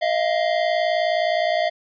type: tone pair together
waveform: square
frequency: 630.5 / 690 Hz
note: D#5 / F5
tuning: +23 / -21 cents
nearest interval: major second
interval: 156 cents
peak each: -22 dBFS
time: 0.01-1.7 s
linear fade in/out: 20 ms
effects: resampled to 11025 Hz